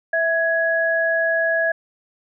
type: tone pair together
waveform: sine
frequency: 657 / 1669.9 Hz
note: E5 / G#6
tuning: -6 / +9 cents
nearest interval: octave + major third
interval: 1615 cents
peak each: -20 / -19 dBFS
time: 0.13-1.72 s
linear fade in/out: 5 ms
effects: none